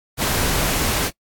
pink noise, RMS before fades -20 dBFS, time 0.17-1.11 s, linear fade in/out 50 ms, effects noise-tail reverb RT60 0.1 s tail -24 dB re dry + AAC 64 kbps

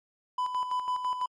triangle tone with tremolo, 1000 Hz, B5, 21 cents sharp, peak -24 dBFS, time 0.38-1.26 s, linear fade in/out 5 ms, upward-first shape square, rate 6 Hz, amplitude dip 55%, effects MP3 48 kbps

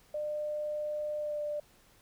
sine tone with pitch glide, 600 to 593.5 Hz, D5 to D5, +37 to +18 cents, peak -32 dBFS, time 0.14-1.6 s, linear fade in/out 5 ms, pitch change -19 cents, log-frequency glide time 1.17-1.4 s, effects pink hiss -63 dBFS RMS until 2.01 s

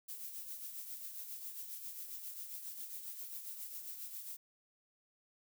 violet noise with tremolo, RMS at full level -44 dBFS, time 0.08-4.37 s, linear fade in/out 10 ms, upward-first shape triangle, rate 7.4 Hz, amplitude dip 55%, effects none

